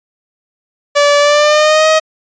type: tone with pitch glide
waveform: sawtooth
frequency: 578 to 630.3 Hz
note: D5 to D#5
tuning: -28 to +22 cents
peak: -3 dBFS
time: 0.95-2 s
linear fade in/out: 20 ms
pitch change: +150 cents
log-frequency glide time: 1.19-1.88 s
effects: resampled to 16000 Hz